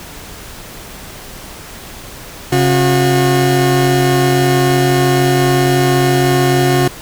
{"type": "tone pair together", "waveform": "30% pulse", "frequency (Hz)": [135.77, 361.3], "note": ["C#3", "F#4"], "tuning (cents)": [-36, -41], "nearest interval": "octave + perfect fourth", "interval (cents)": 1695, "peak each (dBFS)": -10, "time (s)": [2.52, 6.88], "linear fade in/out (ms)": 5, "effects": ["pink hiss -32 dBFS RMS until 7.01 s"]}